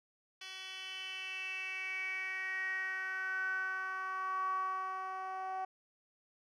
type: tone with band-pass filter sweep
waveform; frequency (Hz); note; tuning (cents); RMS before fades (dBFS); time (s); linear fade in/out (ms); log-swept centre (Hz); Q
10% pulse; 377.8; F#4; +36; -39; 0.41-5.65; 5; 3600 to 820; 7.3
effects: none